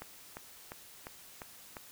click train, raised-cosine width 0.5 ms, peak -27 dBFS, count 6, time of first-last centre 0.02-1.768 s, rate 2.86 Hz, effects white hiss -54 dBFS RMS until 1.91 s

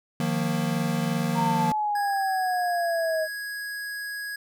square chord, Eb suspended second, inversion none, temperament equal with one note detuned, 155.56 / 178.39 / 233.1 Hz, Eb3 / F3 / Bb3, 0 / +37 / 0 cents, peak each -29 dBFS, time 0.2-1.72 s, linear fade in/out 2 ms
sine exponential sweep, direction down, 932.3 to 626 Hz, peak -23 dBFS, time 1.34-3.28 s, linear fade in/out 50 ms
square tone, 1661.2 Hz, G#6, in tune, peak -32 dBFS, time 1.95-4.36 s, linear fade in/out 5 ms
effects none

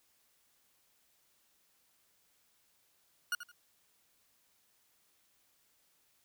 40% pulse tone with echo, 1439 Hz, F#6, 49 cents flat, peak -30 dBFS, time 3.32-3.35 s, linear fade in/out 2 ms, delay 83 ms, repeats 2, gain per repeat -12 dB, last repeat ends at 3.516 s, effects white hiss -72 dBFS RMS until 6.24 s

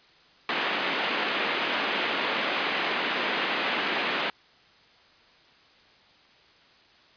white band-pass noise, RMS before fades -28 dBFS, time 0.49-4.3 s, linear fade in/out 2 ms, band 210 to 3100 Hz, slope 24 dB/octave, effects white hiss -57 dBFS RMS until 7.16 s + resampled to 11025 Hz

